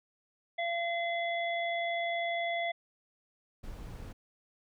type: harmonic tone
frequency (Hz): 683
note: F5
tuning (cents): -39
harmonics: 1 / 3 / 5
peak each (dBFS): -32 / -35 / -42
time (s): 0.58-2.72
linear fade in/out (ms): 10
type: noise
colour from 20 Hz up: brown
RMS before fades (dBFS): -43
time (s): 3.63-4.13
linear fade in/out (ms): 10
effects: none